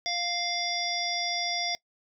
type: harmonic tone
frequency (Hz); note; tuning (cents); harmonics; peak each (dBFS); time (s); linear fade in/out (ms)
698.5; F5; 0; 1 / 3 / 5 / 7 / 8; -34 / -34 / -34 / -34 / -34; 0.06-1.75; 0
effects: noise-tail reverb RT60 0.1 s tail -22 dB re dry